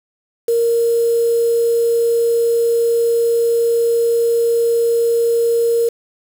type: tone with quantisation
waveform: sine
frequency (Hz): 465.7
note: A#4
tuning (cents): -2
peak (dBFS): -12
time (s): 0.48-5.89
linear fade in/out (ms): 5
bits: 5
effects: none